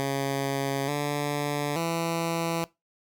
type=tone with pitch steps; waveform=10% pulse; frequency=137.8 / 145.6 / 166.7 Hz; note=C#3 / D3 / E3; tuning=-10 / -15 / +20 cents; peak=-18 dBFS; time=0-2.64 s; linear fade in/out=0 ms; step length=880 ms; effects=noise-tail reverb RT60 0.2 s tail -20 dB re dry